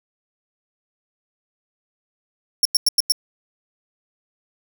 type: tone bursts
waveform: sawtooth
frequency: 5490 Hz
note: F8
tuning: 31 cents flat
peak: -10 dBFS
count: 5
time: 2.63-3.121 s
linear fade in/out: 2 ms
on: 23 ms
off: 94 ms
effects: none